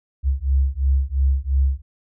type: beating tone pair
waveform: sine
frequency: 66.3 / 69.2 Hz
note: C2 / C#2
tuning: +23 / -2 cents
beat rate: 2.9 Hz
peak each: -19 dBFS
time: 0.23-1.82 s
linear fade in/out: 50 ms
effects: none